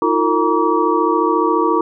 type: tone cluster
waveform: sine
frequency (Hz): 318.9 / 353.1 / 453.9 / 947 / 1147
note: D#4 / F4 / A#4 / A#5 / D6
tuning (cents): +43 / +19 / -46 / +27 / -41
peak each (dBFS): -19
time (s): 0.02-1.81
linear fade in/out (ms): 2
effects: none